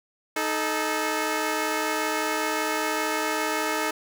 10% pulse tone pair together, 311.1 / 434.1 Hz, D#4 / A4, 0 / -23 cents, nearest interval tritone, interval 577 cents, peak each -19 dBFS, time 0.36-3.91 s, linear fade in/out 5 ms, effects none

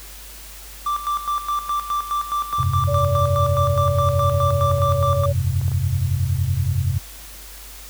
triangle tone with tremolo, 1174.7 Hz, D6, in tune, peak -17 dBFS, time 0.86-5.26 s, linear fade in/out 5 ms, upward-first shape square, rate 4.8 Hz, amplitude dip 70%
clicks, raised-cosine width 1 ms, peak -25 dBFS, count 9, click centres 2.533 / 2.589 / 4.344 / 4.511 / 4.72 / 4.783 / 5.614 / 5.681 / 5.717 s
sine chord, F suspended second, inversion none, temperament equal, 87.31 / 98 / 130.81 Hz, F2 / G2 / C3, 0 / 0 / 0 cents, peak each -22 dBFS, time 2.58-6.99 s, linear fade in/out 20 ms
sine tone with pitch glide, 576 to 566.1 Hz, D5 to C#5, -34 to +36 cents, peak -21 dBFS, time 2.87-5.33 s, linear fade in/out 20 ms, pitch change -30 cents, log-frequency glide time 3.82-4.99 s
effects added 50 Hz sine -40 dBFS peak until 7.89 s + white hiss -40 dBFS RMS until 7.89 s

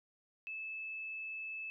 sine tone, 2615 Hz, E7, 15 cents flat, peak -40 dBFS, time 0.47-1.7 s, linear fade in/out 0 ms, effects none

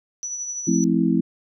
sine tone with tremolo, 5920 Hz, F#8, in tune, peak -25 dBFS, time 0.23-0.84 s, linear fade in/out 0 ms, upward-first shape triangle, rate 12 Hz, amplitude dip 45%
sine chord, F major seventh, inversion none, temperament just, 174.61 / 218.3 / 261.9 / 327.4 Hz, F3 / A3 / C4 / E4, 0 / -13 / +2 / -12 cents, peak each -22 dBFS, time 0.67-1.21 s, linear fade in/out 10 ms
effects none

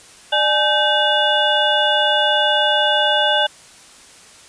sine tone cluster, 599 / 840 / 1546 / 2878 / 3480 Hz, D5 / G#5 / G6 / F#7 / A7, +34 / +19 / -24 / -49 / -20 cents, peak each -20 dBFS, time 0.32-3.47 s, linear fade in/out 10 ms, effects white hiss -44 dBFS RMS until 4.48 s + resampled to 22050 Hz

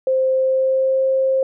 sine tone with pitch glide, 523.3 to 530 Hz, C5 to C5, 0 to +22 cents, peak -14 dBFS, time 0.07-1.43 s, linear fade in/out 2 ms, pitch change +22 cents, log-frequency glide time 0.32-1.04 s, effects none

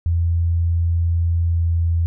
sine tone with pitch glide, 84.5 to 83.96 Hz, E2 to E2, +43 to +32 cents, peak -15 dBFS, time 0.06-2.06 s, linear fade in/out 0 ms, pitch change -11 cents, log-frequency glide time 1.46-1.62 s, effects none

